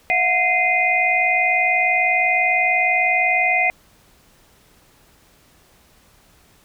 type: tone cluster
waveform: sine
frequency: 669 / 729 / 2076 / 2470 Hz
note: E5 / F#5 / C7 / D#7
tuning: +25 / -26 / -14 / -13 cents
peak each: -27 / -21 / -18 / -20 dBFS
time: 0.1-3.7 s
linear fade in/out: 0 ms
effects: pink hiss -54 dBFS RMS until 6.64 s